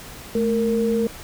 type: tone pair together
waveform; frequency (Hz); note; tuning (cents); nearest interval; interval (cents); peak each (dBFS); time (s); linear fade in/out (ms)
sine; 217.5 / 462.6; A3 / A#4; -20 / -13; octave + minor second; 1307; -21 / -20; 0.35-1.07; 2
effects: pink hiss -39 dBFS RMS until 1.23 s